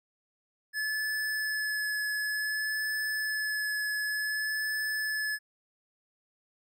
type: tone with vibrato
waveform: square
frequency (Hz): 1719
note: A6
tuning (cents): -41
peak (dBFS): -30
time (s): 0.73-5.39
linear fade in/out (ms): 50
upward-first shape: sine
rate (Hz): 0.55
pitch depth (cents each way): 13
effects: none